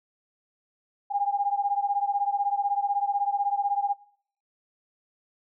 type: beating tone pair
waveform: sine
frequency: 803 / 819 Hz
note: G5 / G#5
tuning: +41 / -24 cents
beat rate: 16 Hz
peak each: -26 / -27 dBFS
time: 1.1-3.94 s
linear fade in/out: 20 ms
effects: noise-tail reverb RT60 0.6 s tail -21 dB re dry